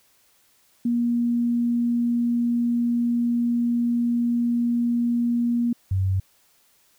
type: tone pair in turn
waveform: sine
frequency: 237.8 / 95.16 Hz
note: A#3 / F#2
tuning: +35 / +49 cents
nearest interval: octave + major third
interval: 1586 cents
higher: first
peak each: -19 dBFS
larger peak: neither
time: 0.85-5.73 / 5.91-6.2 s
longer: first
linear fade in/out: 5 ms
effects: white hiss -61 dBFS RMS until 6.98 s